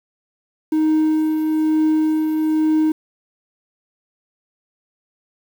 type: tone with tremolo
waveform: triangle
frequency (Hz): 312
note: D#4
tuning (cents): +5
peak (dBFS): -10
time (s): 0.72-2.92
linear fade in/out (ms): 5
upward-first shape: triangle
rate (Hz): 1.1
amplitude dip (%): 45
effects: tanh soft clip ceiling -7 dBFS + 7-bit